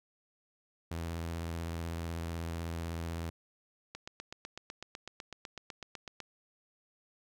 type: tone with vibrato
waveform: sawtooth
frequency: 83.4 Hz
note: E2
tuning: 21 cents sharp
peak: -32 dBFS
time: 0.91-3.3 s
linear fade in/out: 5 ms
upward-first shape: sine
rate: 16 Hz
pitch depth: 34 cents each way
type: click train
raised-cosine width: 0.2 ms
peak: -25 dBFS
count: 19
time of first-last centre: 3.95-6.203 s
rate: 7.99 Hz
effects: none